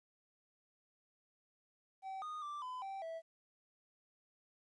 triangle tone with pitch steps, 768 / 1233 / 1175 / 1010 / 778 / 655 Hz, G5 / D#6 / D6 / B5 / G5 / E5, -36 / -16 / +1 / +39 / -13 / -11 cents, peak -40 dBFS, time 2.02-3.22 s, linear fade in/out 50 ms, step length 200 ms, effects resampled to 22050 Hz + 13-bit

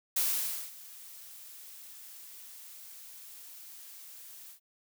blue noise with ADSR envelope, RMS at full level -28 dBFS, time 0.16-4.6 s, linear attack 8 ms, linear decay 540 ms, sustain -21 dB, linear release 98 ms, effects none

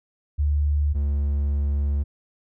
sine / triangle tone pair in turn, 73.3 / 71.38 Hz, D2 / D2, -3 / -49 cents, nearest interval unison, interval 46 cents, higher first, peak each -18 dBFS, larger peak neither, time 0.38-0.94 / 0.94-2.04 s, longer second, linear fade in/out 20 ms, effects none

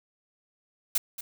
blue noise with echo, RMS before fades -24 dBFS, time 0.95-0.98 s, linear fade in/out 5 ms, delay 230 ms, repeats 1, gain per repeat -13 dB, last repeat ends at 1.21 s, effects none

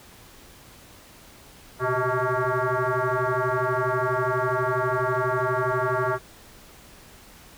sine tone with frequency modulation, 374.9 Hz, F#4, 23 cents sharp, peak -21 dBFS, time 1.79-6.19 s, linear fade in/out 50 ms, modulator 254 Hz, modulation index 4.6, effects pink hiss -49 dBFS RMS until 7.57 s

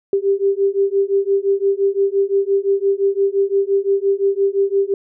sine beating tone pair, 392 / 397.8 Hz, G4 / G4, 0 / +25 cents, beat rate 5.8 Hz, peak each -17 dBFS, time 0.13-4.94 s, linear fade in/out 2 ms, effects none

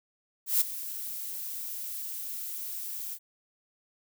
violet noise with ADSR envelope, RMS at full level -22 dBFS, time 0.46-3.19 s, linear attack 150 ms, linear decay 11 ms, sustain -15 dB, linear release 59 ms, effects none

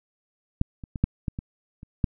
clicks, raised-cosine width 5 ms, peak -8 / -25 / -19 / -7 / -14 / -19 / -29 / -9 dBFS, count 8, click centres 0.614 / 0.838 / 0.958 / 1.04 / 1.282 / 1.389 / 1.831 / 2.042 s, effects none

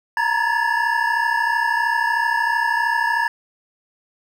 triangle tone cluster, 917 / 950 / 1681 / 1744 Hz, A#5 / A#5 / G#6 / A6, -29 / +33 / +20 / -16 cents, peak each -21 dBFS, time 0.17-3.28 s, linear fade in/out 2 ms, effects none

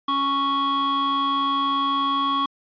square tone pair together, 277.2 / 1108.7 Hz, C#4 / C#6, 0 / 0 cents, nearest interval 2 octaves, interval 2400 cents, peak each -29 / -21 dBFS, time 0.08-2.46 s, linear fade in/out 5 ms, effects resampled to 11025 Hz

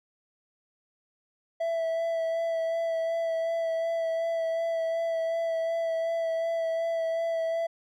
triangle tone with vibrato, 660 Hz, E5, 2 cents sharp, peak -24 dBFS, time 1.6-7.67 s, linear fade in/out 10 ms, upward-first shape sine, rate 2.7 Hz, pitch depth 17 cents each way, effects none

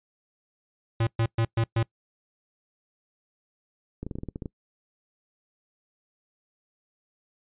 square tone bursts, 114.1 Hz, A#2, 37 cents flat, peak -22 dBFS, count 5, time 1-1.83 s, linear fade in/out 5 ms, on 70 ms, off 120 ms
clicks, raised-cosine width 3 ms, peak -21 dBFS, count 10, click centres 4.03 / 4.066 / 4.112 / 4.155 / 4.186 / 4.234 / 4.287 / 4.359 / 4.422 / 4.458 s
effects noise-tail reverb RT60 0.1 s tail -24 dB re dry + resampled to 8000 Hz

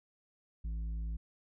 triangle tone with tanh clipping, 55 Hz, A1, in tune, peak -36 dBFS, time 0.64-1.17 s, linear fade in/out 10 ms, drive 11 dB, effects none

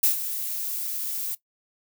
violet noise with ADSR envelope, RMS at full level -18 dBFS, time 0.03-1.35 s, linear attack 7 ms, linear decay 120 ms, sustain -12 dB, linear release 6 ms, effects noise-tail reverb RT60 0.1 s tail -17 dB re dry

